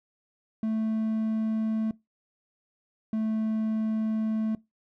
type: tone pair in turn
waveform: triangle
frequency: 220 / 219.1 Hz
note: A3 / A3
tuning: 0 / -7 cents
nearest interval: unison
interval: 7 cents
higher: first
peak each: -23 / -23 dBFS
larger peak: neither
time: 0.63-1.91 / 3.13-4.55 s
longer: second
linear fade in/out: 2 ms
effects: noise-tail reverb RT60 0.2 s tail -21 dB re dry